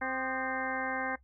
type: harmonic tone with a mistuned harmonic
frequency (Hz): 261.5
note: C4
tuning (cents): -1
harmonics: 1 / 2 / 3 / 4 / 5 / 6 / 7 / 8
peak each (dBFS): -40 / -40 / -37 / -42 / -44 / -37 / -40 / -43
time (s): 0.01-1.16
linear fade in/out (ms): 10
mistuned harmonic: 5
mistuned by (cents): -110
effects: noise-tail reverb RT60 0.1 s tail -17 dB re dry + added 65 Hz sine -59 dBFS peak until 1.23 s